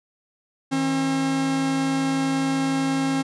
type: tone pair together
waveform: 45% pulse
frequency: 160 / 269.1 Hz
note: D#3 / C4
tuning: +49 / +49 cents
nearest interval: major sixth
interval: 900 cents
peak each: -30 / -21 dBFS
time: 0.71-3.23 s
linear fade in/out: 20 ms
effects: resampled to 22050 Hz